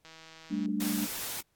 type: click train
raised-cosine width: 0.2 ms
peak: -33 dBFS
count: 99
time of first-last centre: 0.05-0.659 s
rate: 161 Hz
type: chord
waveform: sine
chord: G suspended second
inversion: none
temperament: just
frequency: 196 / 220.5 / 294 Hz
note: G3 / A3 / D4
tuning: 0 / +4 / +2 cents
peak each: -33 dBFS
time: 0.5-1.07 s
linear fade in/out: 20 ms
type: noise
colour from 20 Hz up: white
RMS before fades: -37 dBFS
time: 0.8-1.41 s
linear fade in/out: 5 ms
effects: pink hiss -74 dBFS RMS until 1.55 s + AAC 64 kbps